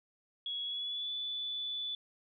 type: tone with pitch glide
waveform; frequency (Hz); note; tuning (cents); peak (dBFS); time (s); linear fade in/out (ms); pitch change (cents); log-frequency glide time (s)
sine; 3346 to 3474; G#7 to A7; +12 to -23; -35; 0.46-1.95; 2; +65; 0.64-1.12
effects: none